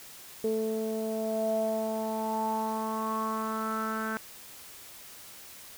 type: tone with low-pass filter sweep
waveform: sawtooth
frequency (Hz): 220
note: A3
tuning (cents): 0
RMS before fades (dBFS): -31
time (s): 0.44-4.17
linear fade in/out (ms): 0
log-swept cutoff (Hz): 470 to 1500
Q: 8.2
effects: white hiss -48 dBFS RMS until 5.77 s